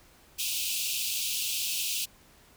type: high-pass noise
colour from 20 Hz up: pink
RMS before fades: -31 dBFS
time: 0.38-2.06 s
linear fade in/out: 20 ms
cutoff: 2500 Hz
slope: 96 dB/octave
effects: pink hiss -58 dBFS RMS until 2.56 s